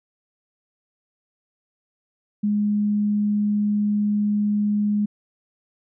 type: tone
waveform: sine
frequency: 207.7 Hz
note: G#3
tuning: in tune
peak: -18 dBFS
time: 2.43-5.06 s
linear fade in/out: 10 ms
effects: none